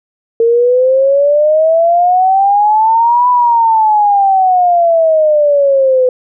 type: exponential two-way sweep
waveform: sine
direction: up then down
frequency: 455.8 to 994 to 502 Hz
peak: -6 dBFS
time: 0.4-6.09 s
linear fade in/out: 2 ms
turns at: 3.29 s
effects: none